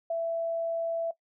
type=tone; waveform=sine; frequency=665 Hz; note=E5; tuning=15 cents sharp; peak=-27 dBFS; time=0.1-1.11 s; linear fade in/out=5 ms; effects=noise-tail reverb RT60 0.1 s tail -18 dB re dry